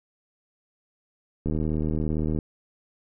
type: click train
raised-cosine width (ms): 3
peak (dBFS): -15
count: 73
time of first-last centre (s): 1.46-2.388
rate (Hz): 77.6
effects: none